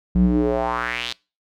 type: tone with band-pass filter sweep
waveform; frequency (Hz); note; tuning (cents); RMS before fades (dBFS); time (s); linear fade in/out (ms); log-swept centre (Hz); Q
square; 60.1; B1; -46; -20; 0.15-1.13; 5; 140 to 4100; 3.3
effects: noise-tail reverb RT60 0.3 s tail -24 dB re dry